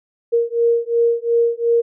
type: beating tone pair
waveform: sine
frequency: 466.2 / 469 Hz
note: A#4 / A#4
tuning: 0 / +11 cents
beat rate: 2.8 Hz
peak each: -17 dBFS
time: 0.32-1.82 s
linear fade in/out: 20 ms
effects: none